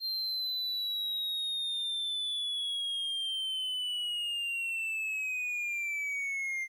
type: linear sweep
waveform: triangle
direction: down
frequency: 4186 to 2090 Hz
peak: -30 dBFS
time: 0-6.68 s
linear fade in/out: 50 ms
effects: 12-bit